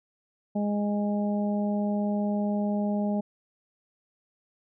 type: harmonic tone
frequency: 206.1 Hz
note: G#3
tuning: 13 cents flat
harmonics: 1 / 2 / 3 / 4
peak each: -25 / -37 / -33 / -38 dBFS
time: 0.55-3.21 s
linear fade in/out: 10 ms
effects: none